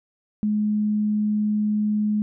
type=tone; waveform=sine; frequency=210.9 Hz; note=G#3; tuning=27 cents sharp; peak=-19 dBFS; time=0.43-2.22 s; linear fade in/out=0 ms; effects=none